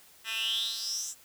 10% pulse tone with high-pass filter sweep, 223.8 Hz, A3, 30 cents sharp, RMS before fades -33 dBFS, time 0.24-1.15 s, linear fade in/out 50 ms, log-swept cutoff 2200 to 7300 Hz, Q 8.8, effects white hiss -57 dBFS RMS until 1.24 s

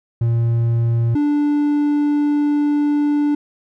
triangle tone pair in turn, 116.54 / 293.1 Hz, A#2 / D4, 0 / -3 cents, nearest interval octave + major third, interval 1597 cents, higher second, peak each -12 dBFS, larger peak neither, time 0.21-1.15 / 1.15-3.35 s, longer second, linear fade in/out 5 ms, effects none

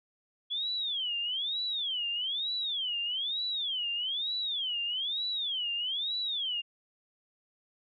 sine tone with vibrato, 3322 Hz, G#7, in tune, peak -30 dBFS, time 0.5-6.62 s, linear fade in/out 20 ms, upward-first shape sine, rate 1.1 Hz, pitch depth 300 cents each way, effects none

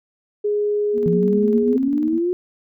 sine tone, 415.3 Hz, G#4, in tune, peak -17 dBFS, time 0.44-1.77 s, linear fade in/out 10 ms
sine tone with tremolo, 237.9 Hz, A#3, 35 cents sharp, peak -22 dBFS, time 0.93-2.21 s, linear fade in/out 50 ms, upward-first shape square, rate 10 Hz, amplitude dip 50%
sine exponential sweep, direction up, 167.1 to 365.7 Hz, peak -17 dBFS, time 1.06-2.33 s, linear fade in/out 0 ms
effects none

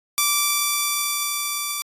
5% pulse tone with level ramp, 1167 Hz, D6, 11 cents flat, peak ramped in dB -5 to -13 dBFS, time 0.18-1.82 s, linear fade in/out 0 ms, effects AAC 48 kbps

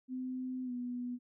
sine tone with pitch glide, 256 to 245.7 Hz, C4 to B3, -38 to -9 cents, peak -36 dBFS, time 0.08-1.19 s, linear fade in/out 50 ms, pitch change -71 cents, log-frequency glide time 0.64-0.72 s, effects none

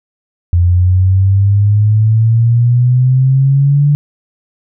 sine exponential sweep, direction up, 86.3 to 146.7 Hz, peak -6 dBFS, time 0.53-3.95 s, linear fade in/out 0 ms, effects none

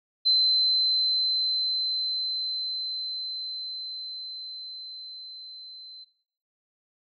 sine tone with level ramp, 4071 Hz, C8, 48 cents flat, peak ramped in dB -18 to -42 dBFS, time 0.25-6.05 s, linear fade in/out 20 ms, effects noise-tail reverb RT60 0.6 s tail -17 dB re dry

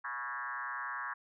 sine tone with frequency modulation, 1369 Hz, F6, 35 cents flat, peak -36 dBFS, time 0.04-1.14 s, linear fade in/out 10 ms, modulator 130 Hz, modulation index 3.2, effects none

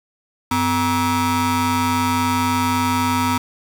30% pulse ring-modulated tone, 349.2 Hz, F4, in tune, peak -11 dBFS, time 0.51-3.38 s, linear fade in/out 5 ms, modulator 602 Hz, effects 7-bit

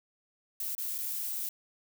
violet noise with dropouts, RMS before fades -35 dBFS, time 0.6-1.49 s, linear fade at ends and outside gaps 2 ms, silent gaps 0.751-0.78 / 0.981-0.985 s, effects none

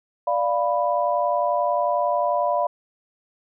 sine chord, B diminished, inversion first, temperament equal, 587.3 / 698.5 / 987.8 Hz, D5 / F5 / B5, 0 / 0 / 0 cents, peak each -23 / -23 / -24 dBFS, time 0.27-2.67 s, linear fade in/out 5 ms, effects none

